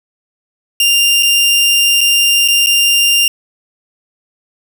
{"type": "tone with dropouts", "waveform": "sawtooth", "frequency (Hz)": 2794, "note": "F7", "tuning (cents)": 0, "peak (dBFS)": -5, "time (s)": [0.8, 3.28], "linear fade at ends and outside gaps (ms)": 2, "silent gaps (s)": [[1.226, 1.23], [2.008, 2.012], [2.478, 2.484], [2.662, 2.669]], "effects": []}